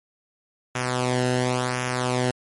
sawtooth tone with flanger, 125.6 Hz, B2, 30 cents sharp, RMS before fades -24 dBFS, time 0.75-2.31 s, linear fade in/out 5 ms, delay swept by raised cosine 0.23 to 0.88 ms, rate 0.93 Hz, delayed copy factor -0.7, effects MP3 48 kbps

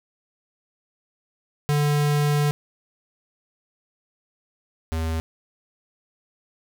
square tone pair in turn, 146.83 / 80.9 Hz, D3 / E2, 0 / -32 cents, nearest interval minor seventh, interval 1032 cents, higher first, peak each -19 / -24 dBFS, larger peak first, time 1.69-2.51 / 4.92-5.2 s, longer first, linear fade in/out 0 ms, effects none

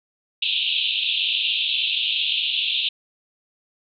white band-pass noise, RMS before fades -23 dBFS, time 0.42-2.89 s, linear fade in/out 5 ms, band 2600 to 3800 Hz, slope 96 dB/octave, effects none

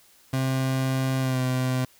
30% pulse tone with pitch glide, 131.9 to 128.44 Hz, C3 to C3, +14 to -32 cents, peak -20 dBFS, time 0.33-1.85 s, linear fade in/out 5 ms, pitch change -46 cents, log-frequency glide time 1.2-1.4 s, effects white hiss -57 dBFS RMS until 1.99 s

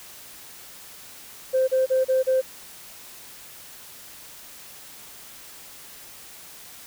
sine tone bursts, 521 Hz, C5, 7 cents flat, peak -16 dBFS, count 5, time 1.53-2.416 s, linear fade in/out 20 ms, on 150 ms, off 34 ms, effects tanh soft clip ceiling -14 dBFS + white hiss -44 dBFS RMS until 6.86 s

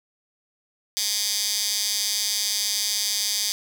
15% pulse tone with high-pass filter, 206.7 Hz, G#3, 8 cents flat, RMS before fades -25 dBFS, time 0.97-3.52 s, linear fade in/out 0 ms, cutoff 4800 Hz, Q 2.2, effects none

